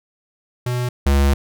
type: tone pair in turn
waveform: square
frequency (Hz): 123.47 / 69.62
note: B2 / C#2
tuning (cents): 0 / +8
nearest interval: minor seventh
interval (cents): 992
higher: first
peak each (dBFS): -20 / -13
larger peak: second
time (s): 0.66-0.89 / 1.06-1.34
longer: second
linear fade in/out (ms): 5
effects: none